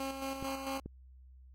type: tone with tremolo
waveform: 15% pulse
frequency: 269.8 Hz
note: C#4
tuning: 47 cents flat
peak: -29 dBFS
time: 0-0.8 s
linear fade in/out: 2 ms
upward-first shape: square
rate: 4.5 Hz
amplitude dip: 45%
type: clicks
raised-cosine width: 3 ms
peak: -29 dBFS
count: 2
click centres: 0.426 / 0.86 s
effects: added 64 Hz sine -53 dBFS peak until 1.54 s + AAC 48 kbps